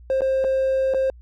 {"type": "tone with dropouts", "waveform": "triangle", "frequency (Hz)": 530, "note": "C5", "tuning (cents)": 22, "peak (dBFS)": -15, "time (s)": [0.1, 1.1], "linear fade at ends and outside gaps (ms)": 1, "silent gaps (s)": [[0.208, 0.218], [0.442, 0.446], [0.938, 0.945]], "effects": ["tanh soft clip ceiling -12 dBFS", "added 60 Hz sine -42 dBFS peak until 1.21 s"]}